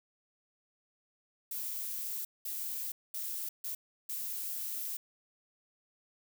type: noise bursts at uneven times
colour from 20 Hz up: violet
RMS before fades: -38 dBFS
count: 5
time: 1.51-2.25 / 2.45-2.92 / 3.14-3.49 / 3.64-3.75 / 4.09-4.97 s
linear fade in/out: 5 ms
effects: none